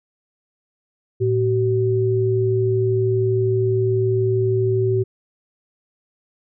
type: tone pair together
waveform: sine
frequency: 113 / 380.1 Hz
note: A2 / F#4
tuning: +47 / +47 cents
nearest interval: octave + major sixth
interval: 2100 cents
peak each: -19 / -18 dBFS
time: 1.2-5.04 s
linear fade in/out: 20 ms
effects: none